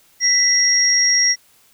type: tone pair together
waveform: sine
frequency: 1982 / 5606 Hz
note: B6 / F8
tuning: +6 / +6 cents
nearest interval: octave + tritone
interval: 1800 cents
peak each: -19 / -13 dBFS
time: 0.2-1.36 s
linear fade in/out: 50 ms
effects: white hiss -54 dBFS RMS until 1.73 s